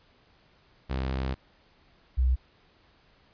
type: tone pair in turn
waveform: sawtooth / sine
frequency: 65.6 / 63.4 Hz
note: C2 / B1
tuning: +5 / +46 cents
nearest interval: minor second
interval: 59 cents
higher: first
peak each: -24 / -20 dBFS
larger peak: second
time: 0.89-1.35 / 2.17-2.36 s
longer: first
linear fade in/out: 20 ms
effects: pink hiss -62 dBFS RMS until 3.33 s + resampled to 11025 Hz